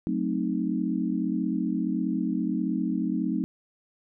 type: chord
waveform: sine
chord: F# diminished seventh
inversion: none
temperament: equal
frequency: 185 / 220 / 261.6 / 311.1 Hz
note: F#3 / A3 / C4 / Eb4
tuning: 0 / 0 / 0 / 0 cents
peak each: -30 dBFS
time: 0.07-3.44 s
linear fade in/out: 0 ms
effects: none